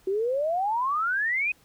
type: exponential sweep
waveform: sine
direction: up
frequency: 370.7 to 2550 Hz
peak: -23 dBFS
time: 0.07-1.52 s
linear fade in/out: 5 ms
effects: pink hiss -60 dBFS RMS until 1.64 s